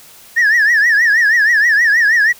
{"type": "tone with vibrato", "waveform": "sine", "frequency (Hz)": 1785, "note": "A6", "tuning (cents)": 24, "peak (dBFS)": -6, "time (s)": [0.36, 2.33], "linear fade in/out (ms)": 20, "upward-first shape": "triangle", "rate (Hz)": 6.3, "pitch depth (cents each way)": 170, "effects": ["tanh soft clip ceiling -7 dBFS", "white hiss -41 dBFS RMS until 2.39 s"]}